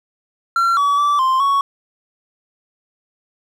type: tone with pitch steps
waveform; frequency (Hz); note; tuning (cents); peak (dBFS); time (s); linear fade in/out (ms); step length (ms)
triangle; 1365 / 1140 / 1161 / 1046 / 1113; F6 / C#6 / D6 / C6 / C#6; -40 / +48 / -20 / -1 / +7; -11; 0.56-1.61; 2; 210
effects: none